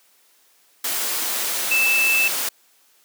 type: tone in noise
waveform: sine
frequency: 2637 Hz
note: E7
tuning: in tune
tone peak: -16 dBFS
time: 1.71-2.28 s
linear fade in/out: 5 ms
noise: white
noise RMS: -24 dBFS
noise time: 0.84-2.49 s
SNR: +5 dB
effects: white hiss -58 dBFS RMS until 3.04 s + high-pass 300 Hz 12 dB/octave